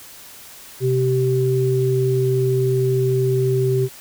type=tone pair together; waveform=sine; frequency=128.98 / 386.5 Hz; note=C3 / G4; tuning=-24 / -24 cents; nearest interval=octave + perfect fifth; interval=1900 cents; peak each=-18 dBFS; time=0.8-3.89 s; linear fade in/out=50 ms; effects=white hiss -41 dBFS RMS until 4 s